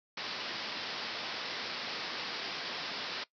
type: low-pass noise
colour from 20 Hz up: white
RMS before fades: -39 dBFS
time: 0.17-3.24 s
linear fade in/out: 5 ms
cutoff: 5300 Hz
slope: 96 dB/octave
effects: noise-tail reverb RT60 0.1 s tail -19 dB re dry + high-pass 200 Hz 12 dB/octave